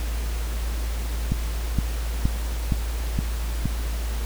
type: click train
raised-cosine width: 5 ms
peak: -9 dBFS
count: 6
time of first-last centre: 1.32-3.656 s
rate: 2.14 Hz
effects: added 56 Hz sine -24 dBFS peak until 4.25 s + pink hiss -37 dBFS RMS until 4.25 s

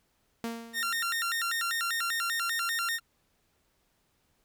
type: tone with exponential decay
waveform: sawtooth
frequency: 230.8 Hz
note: A#3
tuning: 17 cents flat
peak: -27 dBFS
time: 0.44-1.09 s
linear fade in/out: 0 ms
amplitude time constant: 140 ms
type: tone with vibrato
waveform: sawtooth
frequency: 1591 Hz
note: G6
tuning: 25 cents sharp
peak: -25 dBFS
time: 0.73-3 s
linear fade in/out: 50 ms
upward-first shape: square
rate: 5.1 Hz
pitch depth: 250 cents each way
effects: pink hiss -72 dBFS RMS until 4.44 s

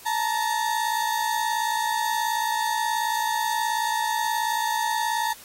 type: tone pair together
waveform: 35% pulse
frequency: 873.7 / 932.3 Hz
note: A5 / A#5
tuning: -12 / 0 cents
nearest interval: minor second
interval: 112 cents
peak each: -24 dBFS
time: 0.05-5.34 s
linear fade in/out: 20 ms
effects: white hiss -46 dBFS RMS until 5.44 s + AAC 48 kbps

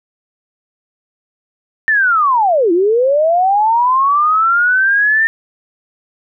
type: linear two-way sweep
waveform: sine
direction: down then up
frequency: 1811 to 328.4 to 1811 Hz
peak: -9 dBFS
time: 1.88-5.27 s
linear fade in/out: 0 ms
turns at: 2.72 s
effects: none

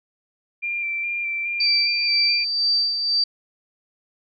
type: tone with vibrato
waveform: sine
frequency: 2369 Hz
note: D7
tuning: 14 cents sharp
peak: -23 dBFS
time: 0.62-2.45 s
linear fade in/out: 20 ms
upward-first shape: square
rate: 2.4 Hz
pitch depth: 18 cents each way
type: tone with tremolo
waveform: sine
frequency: 4651 Hz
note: D8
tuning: 18 cents flat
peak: -16 dBFS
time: 1.6-3.24 s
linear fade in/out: 5 ms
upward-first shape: sine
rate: 2 Hz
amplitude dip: 50%
effects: none

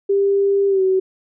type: tone with pitch glide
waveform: sine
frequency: 397.2 to 377.7 Hz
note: G4 to F#4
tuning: +23 to +36 cents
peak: -13 dBFS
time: 0.09-1 s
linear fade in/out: 10 ms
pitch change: -87 cents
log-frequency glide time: 0.68-0.82 s
effects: none

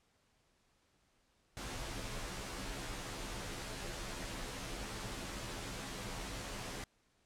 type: noise with comb filter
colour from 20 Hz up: pink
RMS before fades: -43 dBFS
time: 1.57-6.84 s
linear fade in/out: 0 ms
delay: 13 ms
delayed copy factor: -0.9
effects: pink hiss -74 dBFS RMS until 7.25 s + low-pass 9000 Hz 12 dB/octave

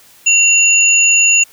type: tone pair together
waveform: sine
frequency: 2749 / 6913 Hz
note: F7 / A8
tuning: -28 / -32 cents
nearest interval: octave + major third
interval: 1596 cents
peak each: -10 dBFS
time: 0.26-1.44 s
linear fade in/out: 10 ms
effects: white hiss -45 dBFS RMS until 1.52 s

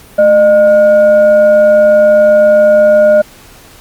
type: tone with frequency modulation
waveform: sine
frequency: 608 Hz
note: D#5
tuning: 40 cents flat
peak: -3 dBFS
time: 0.18-3.22 s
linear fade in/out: 10 ms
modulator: 826 Hz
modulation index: 0.32
effects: pink hiss -38 dBFS RMS until 3.8 s + Opus 48 kbps

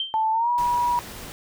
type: tone with exponential decay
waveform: sine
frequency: 3136 Hz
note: G7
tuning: in tune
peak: -21 dBFS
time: 0-0.24 s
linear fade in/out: 2 ms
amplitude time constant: 52 ms
type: tone with pitch glide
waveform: sine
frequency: 880 to 965.2 Hz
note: A5 to B5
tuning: 0 to -40 cents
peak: -19 dBFS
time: 0.14-0.99 s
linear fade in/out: 0 ms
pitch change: +160 cents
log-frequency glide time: 0.32-0.5 s
type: noise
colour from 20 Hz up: pink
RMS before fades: -38 dBFS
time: 0.58-1.32 s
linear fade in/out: 0 ms
effects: none

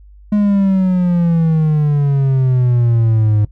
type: exponential sweep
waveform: triangle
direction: down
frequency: 210 to 103.83 Hz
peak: -8 dBFS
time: 0.32-3.45 s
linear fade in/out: 5 ms
effects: noise-tail reverb RT60 0.1 s tail -19 dB re dry + added 50 Hz sine -38 dBFS peak until 3.51 s

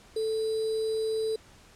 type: tone with sample-and-hold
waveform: sine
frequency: 439.9 Hz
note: A4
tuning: in tune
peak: -26 dBFS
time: 0.16-1.36 s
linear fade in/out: 5 ms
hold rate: 4410 Hz
effects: pink hiss -55 dBFS RMS until 1.75 s + low-pass 9000 Hz 12 dB/octave

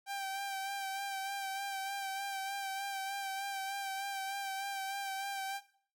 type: tone with vibrato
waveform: sawtooth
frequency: 784 Hz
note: G5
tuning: in tune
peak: -33 dBFS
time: 0.06-5.61 s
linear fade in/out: 50 ms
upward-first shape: sine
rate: 3.3 Hz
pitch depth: 27 cents each way
effects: noise-tail reverb RT60 0.5 s tail -17 dB re dry

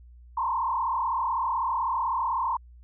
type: tone with frequency modulation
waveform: sine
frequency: 987.8 Hz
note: B5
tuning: in tune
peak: -24 dBFS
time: 0.37-2.57 s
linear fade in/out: 5 ms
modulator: 35.9 Hz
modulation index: 2.6
effects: added 60 Hz sine -47 dBFS peak until 2.83 s

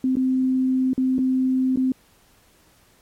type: tone with dropouts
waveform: sine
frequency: 259.3 Hz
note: C4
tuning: 15 cents flat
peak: -17 dBFS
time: 0.04-1.92 s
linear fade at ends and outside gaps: 2 ms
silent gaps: 0.156-0.168 / 0.933-0.978 / 1.183-1.189 / 1.76-1.772 s
effects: pink hiss -57 dBFS RMS until 3.01 s + MP3 64 kbps

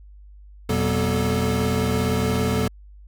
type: tone cluster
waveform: square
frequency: 86.1 / 125.1 / 190.5 / 240.9 / 436.8 Hz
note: F2 / B2 / G3 / B3 / A4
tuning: -24 / +23 / -49 / -43 / -13 cents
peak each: -27 dBFS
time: 0.69-2.68 s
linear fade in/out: 5 ms
effects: added 50 Hz sine -42 dBFS peak until 3.07 s

